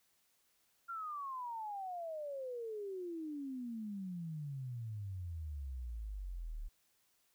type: exponential sweep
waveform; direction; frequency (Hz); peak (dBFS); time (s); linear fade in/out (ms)
sine; down; 1396.9 to 35.39; -40; 0.88-6.69; 20
effects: white hiss -75 dBFS RMS until 7.34 s